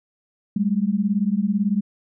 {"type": "beating tone pair", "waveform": "sine", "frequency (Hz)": [194.5, 212.5], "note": ["G3", "G#3"], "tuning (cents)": [-13, 40], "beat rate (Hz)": 18, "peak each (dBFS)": -21, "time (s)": [0.56, 1.81], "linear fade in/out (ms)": 5, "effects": []}